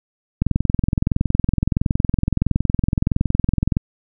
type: click train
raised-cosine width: 5 ms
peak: -4 dBFS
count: 73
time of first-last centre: 0.42-3.769 s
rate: 21.5 Hz
effects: none